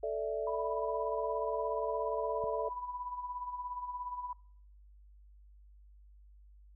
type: chord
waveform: sine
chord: A suspended fourth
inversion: none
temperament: just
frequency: 440 / 586.7 / 660 Hz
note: A4 / D5 / E5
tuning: 0 / -2 / +2 cents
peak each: -36 / -37 / -37 dBFS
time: 0.03-2.69 s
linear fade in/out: 5 ms
type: tone with tremolo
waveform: sine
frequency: 987.8 Hz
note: B5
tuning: in tune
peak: -35 dBFS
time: 0.47-4.33 s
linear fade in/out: 2 ms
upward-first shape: sine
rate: 17 Hz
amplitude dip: 60%
type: click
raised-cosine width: 5 ms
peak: -37 dBFS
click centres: 2.44 s
effects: noise-tail reverb RT60 0.7 s tail -26 dB re dry + added 50 Hz sine -55 dBFS peak until 6.75 s